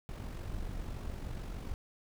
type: noise with amplitude modulation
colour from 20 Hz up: brown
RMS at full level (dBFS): -38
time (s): 0.09-1.74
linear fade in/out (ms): 0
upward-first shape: sine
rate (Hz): 46.9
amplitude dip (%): 45
effects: none